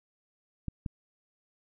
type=clicks; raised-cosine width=5 ms; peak=-21 dBFS; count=2; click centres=0.683 / 0.862 s; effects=none